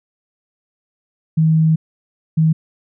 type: tone bursts at uneven times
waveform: sine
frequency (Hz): 159.2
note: D#3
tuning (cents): +40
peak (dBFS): -10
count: 2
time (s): 1.37-1.76 / 2.37-2.53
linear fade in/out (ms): 10
effects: none